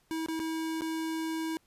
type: tone with dropouts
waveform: square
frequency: 322.1 Hz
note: E4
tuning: 40 cents flat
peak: -32 dBFS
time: 0.11-1.57 s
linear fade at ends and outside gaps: 0 ms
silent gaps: 0.261-0.285 / 0.394-0.4 / 0.809-0.819 s
effects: pink hiss -69 dBFS RMS until 1.66 s + resampled to 32000 Hz